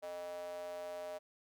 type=tone with high-pass filter; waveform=square; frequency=88.1 Hz; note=F2; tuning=16 cents sharp; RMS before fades=-44 dBFS; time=0.02-1.19 s; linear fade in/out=20 ms; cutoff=600 Hz; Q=6.7; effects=none